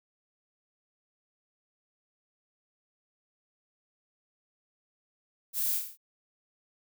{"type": "noise with echo", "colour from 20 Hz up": "violet", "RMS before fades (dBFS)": -31, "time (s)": [5.53, 5.8], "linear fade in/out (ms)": 50, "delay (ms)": 35, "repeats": 5, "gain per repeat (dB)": -4, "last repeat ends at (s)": 5.975, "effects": []}